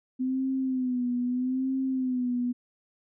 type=tone with vibrato; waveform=sine; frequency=254.7 Hz; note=C4; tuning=46 cents flat; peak=-25 dBFS; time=0.19-2.53 s; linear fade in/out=20 ms; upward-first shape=sine; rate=0.79 Hz; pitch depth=69 cents each way; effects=none